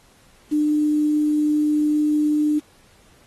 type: tone with quantisation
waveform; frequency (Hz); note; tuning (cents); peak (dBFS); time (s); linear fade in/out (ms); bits
sine; 300.4; D4; +39; -16; 0.51-2.6; 20; 7
effects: pink hiss -55 dBFS RMS until 3.26 s + AAC 32 kbps

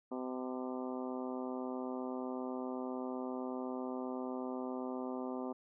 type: harmonic tone with a mistuned harmonic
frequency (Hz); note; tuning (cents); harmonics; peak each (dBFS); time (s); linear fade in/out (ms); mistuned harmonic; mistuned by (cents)
127.8; C3; -40; 2 / 3 / 4 / 5 / 6 / 7 / 8 / 9; -40 / -44 / -46 / -48 / -50 / -51 / -52 / -53; 0.11-5.53; 10; 9; +55
effects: none

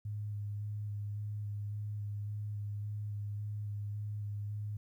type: tone with vibrato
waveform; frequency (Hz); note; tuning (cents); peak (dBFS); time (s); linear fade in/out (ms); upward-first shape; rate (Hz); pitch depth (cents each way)
sine; 103.83; G#2; 0; -36; 0.05-4.77; 5; square; 1.8; 13
effects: 12-bit

